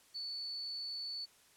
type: tone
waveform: sine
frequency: 4464 Hz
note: C#8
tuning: 11 cents sharp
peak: -39 dBFS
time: 0.14-1.26 s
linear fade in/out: 20 ms
effects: white hiss -65 dBFS RMS until 1.56 s + low-pass 11000 Hz 12 dB/octave